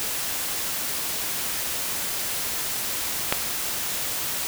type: click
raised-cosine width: 0.3 ms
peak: -3 dBFS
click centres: 3.325 s
effects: white hiss -28 dBFS RMS until 4.47 s